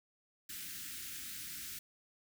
white band-stop noise, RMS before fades -45 dBFS, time 0.49-1.79 s, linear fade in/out 5 ms, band 330 to 1400 Hz, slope 48 dB/octave, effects none

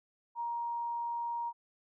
sine tone, 941 Hz, A#5, 16 cents sharp, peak -33 dBFS, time 0.35-1.53 s, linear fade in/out 50 ms, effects none

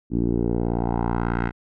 10% pulse tone with low-pass filter sweep, 58.27 Hz, A#1, in tune, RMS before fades -23 dBFS, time 0.1-1.52 s, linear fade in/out 50 ms, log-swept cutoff 280 to 1800 Hz, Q 2.2, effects none

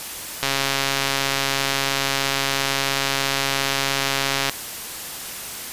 click train, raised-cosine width 0.2 ms, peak -3 dBFS, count 558, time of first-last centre 0.43-4.496 s, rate 137 Hz, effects white hiss -32 dBFS RMS until 5.72 s + resampled to 32000 Hz

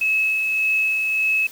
sine tone with tremolo, 2585 Hz, E7, 34 cents flat, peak -16 dBFS, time 0.01-1.47 s, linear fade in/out 5 ms, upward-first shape sine, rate 1.7 Hz, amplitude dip 30%, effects white hiss -42 dBFS RMS until 1.51 s

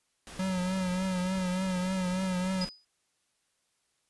pink noise, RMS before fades -45 dBFS, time 0.27-2.69 s, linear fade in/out 0 ms
square tone with vibrato, 185 Hz, F#3, in tune, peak -29 dBFS, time 0.39-2.65 s, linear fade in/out 5 ms, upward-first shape triangle, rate 3.4 Hz, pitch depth 56 cents each way
sine tone with exponential decay, 4978 Hz, D#8, in tune, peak -30 dBFS, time 2.61-2.85 s, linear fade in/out 5 ms, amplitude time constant 52 ms
effects white hiss -75 dBFS RMS until 4.09 s + resampled to 24000 Hz

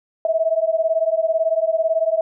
sine beating tone pair, 640 / 658 Hz, D#5 / E5, +49 / -3 cents, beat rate 18 Hz, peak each -19 dBFS, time 0.25-2.21 s, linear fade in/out 2 ms, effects none

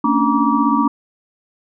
sine tone cluster, 226.4 / 275.7 / 291.5 / 950 / 1156 Hz, A3 / C#4 / D4 / A#5 / D6, +50 / -9 / -13 / +33 / -28 cents, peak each -19 dBFS, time 0.04-0.88 s, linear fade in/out 5 ms, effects none

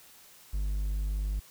triangle tone, 50.3 Hz, G1, 45 cents sharp, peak -26 dBFS, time 0.53-1.4 s, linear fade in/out 10 ms, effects white hiss -55 dBFS RMS until 1.5 s

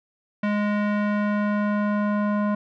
square tone with low-pass filter sweep, 207.4 Hz, G#3, 2 cents flat, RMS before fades -23 dBFS, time 0.43-2.55 s, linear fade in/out 5 ms, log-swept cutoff 2100 to 1200 Hz, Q 1.6, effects none

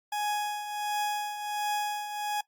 40% pulse tone with tremolo, 834 Hz, G#5, 7 cents sharp, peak -26 dBFS, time 0.12-2.41 s, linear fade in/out 5 ms, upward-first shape triangle, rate 1.4 Hz, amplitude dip 65%, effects noise-tail reverb RT60 0.1 s tail -18 dB re dry + Opus 48 kbps

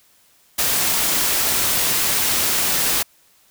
white noise, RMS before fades -19 dBFS, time 0.58-3.03 s, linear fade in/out 10 ms, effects white hiss -56 dBFS RMS until 3.5 s

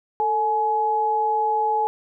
sine tone pair together, 444.5 / 845.7 Hz, A4 / G#5, +18 / +31 cents, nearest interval major seventh, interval 1113 cents, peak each -26 / -19 dBFS, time 0.2-1.87 s, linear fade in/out 0 ms, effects none

